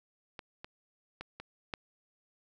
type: clicks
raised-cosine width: 0.3 ms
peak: -26 / -27 / -25 / -27 / -19 dBFS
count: 5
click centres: 0.392 / 0.645 / 1.21 / 1.4 / 1.738 s
effects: none